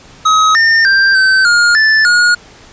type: tone with pitch steps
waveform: square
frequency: 1272 / 1813 / 1579 / 1540 / 1420 / 1754 / 1439 Hz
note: D#6 / A#6 / G6 / G6 / F6 / A6 / F#6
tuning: +38 / -49 / +12 / -31 / +28 / -6 / -49 cents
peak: -7 dBFS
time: 0.25-2.35 s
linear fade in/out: 10 ms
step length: 300 ms
effects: pink hiss -39 dBFS RMS until 2.72 s + resampled to 16000 Hz